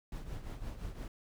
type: noise with tremolo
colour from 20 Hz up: brown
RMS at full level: -39 dBFS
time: 0.12-1.08 s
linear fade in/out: 2 ms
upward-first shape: triangle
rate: 5.8 Hz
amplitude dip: 70%
effects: none